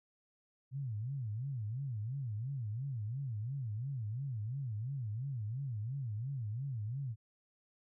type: tone with vibrato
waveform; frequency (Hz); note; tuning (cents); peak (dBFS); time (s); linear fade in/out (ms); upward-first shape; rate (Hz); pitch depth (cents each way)
sine; 121; B2; -35; -36; 0.71-7.16; 50; sine; 2.9; 270
effects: none